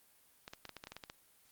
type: clicks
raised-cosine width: 0.2 ms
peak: -28 dBFS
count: 11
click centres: 0.479 / 0.535 / 0.653 / 0.693 / 0.767 / 0.839 / 0.871 / 0.92 / 0.966 / 1.038 / 1.099 s
effects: white hiss -67 dBFS RMS until 1.51 s + Opus 32 kbps